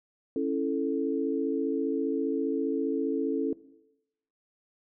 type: chord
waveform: sine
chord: A major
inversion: first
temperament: just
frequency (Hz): 275 / 330 / 440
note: C#4 / E4 / A4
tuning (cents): -14 / +2 / 0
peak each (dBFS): -29 / -32 / -30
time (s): 0.36-3.53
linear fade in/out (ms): 2
effects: noise-tail reverb RT60 0.9 s tail -18 dB re dry